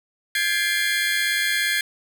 30% pulse tone cluster, 1604 / 1701 / 2092 / 2369 Hz, G6 / G#6 / C7 / D7, +39 / +41 / -1 / +14 cents, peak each -23 / -22 / -22 / -29 dBFS, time 0.35-1.81 s, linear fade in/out 2 ms, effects none

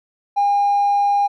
sine tone with hard clipping, 810 Hz, G#5, 43 cents flat, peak -14 dBFS, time 0.36-1.28 s, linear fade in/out 20 ms, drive 1 dB, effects none

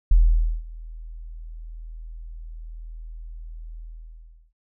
sine tone with ADSR envelope, 40.48 Hz, E1, 31 cents flat, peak -10 dBFS, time 0.11-4.53 s, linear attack 5 ms, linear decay 510 ms, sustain -24 dB, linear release 750 ms, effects none

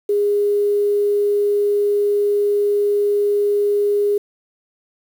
sine tone, 410 Hz, G#4, 22 cents flat, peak -14 dBFS, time 0.09-4.18 s, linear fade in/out 5 ms, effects 7-bit

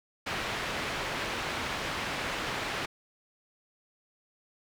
white low-pass noise, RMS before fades -34 dBFS, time 0.26-2.86 s, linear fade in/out 10 ms, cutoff 2500 Hz, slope 12 dB/octave, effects none

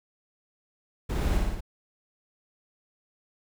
brown noise with echo, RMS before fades -28 dBFS, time 1.09-1.38 s, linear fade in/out 10 ms, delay 57 ms, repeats 4, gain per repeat -2 dB, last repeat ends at 1.608 s, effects none

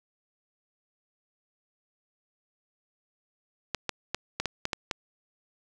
clicks, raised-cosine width 0.2 ms, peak -11 dBFS, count 8, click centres 3.747 / 3.893 / 4.146 / 4.4 / 4.457 / 4.654 / 4.732 / 4.912 s, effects none

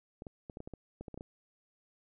clicks, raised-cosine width 2 ms, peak -30 dBFS, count 12, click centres 0.221 / 0.268 / 0.498 / 0.571 / 0.604 / 0.675 / 0.737 / 1.01 / 1.082 / 1.143 / 1.176 / 1.209 s, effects none

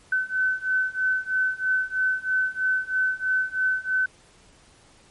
sine beating tone pair, 1517 / 1520.1 Hz, F#6 / F#6, +43 / +46 cents, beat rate 3.1 Hz, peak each -25 / -24 dBFS, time 0.12-4.06 s, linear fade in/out 5 ms, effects pink hiss -55 dBFS RMS until 5.1 s + MP3 48 kbps

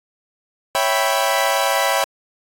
sawtooth chord, C# half-diminished seventh, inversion none, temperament equal, 554.4 / 659.3 / 784 / 987.8 Hz, C#5 / E5 / G5 / B5, 0 / 0 / 0 / 0 cents, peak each -18 dBFS, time 0.75-2.04 s, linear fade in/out 0 ms, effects AAC 64 kbps

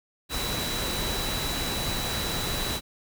sine tone in noise, 3939 Hz, B7, 5 cents flat, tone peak -33 dBFS, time 0.29-2.81 s, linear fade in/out 50 ms, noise pink, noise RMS -30 dBFS, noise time 0.29-2.81 s, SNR -6 dB, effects none

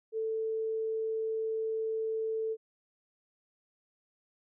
sine tone, 442.9 Hz, A4, 11 cents sharp, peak -30 dBFS, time 0.12-2.57 s, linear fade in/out 50 ms, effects none

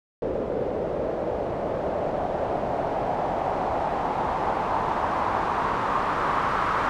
white noise with low-pass filter sweep, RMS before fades -26 dBFS, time 0.22-6.89 s, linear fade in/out 0 ms, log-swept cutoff 500 to 1200 Hz, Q 2.9, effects none

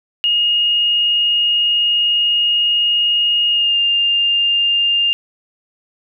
sine tone with pitch glide, 2859 to 2805 Hz, F7 to F7, +40 to +7 cents, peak -12 dBFS, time 0.24-5.13 s, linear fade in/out 0 ms, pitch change -33 cents, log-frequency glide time 3.49-3.78 s, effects none

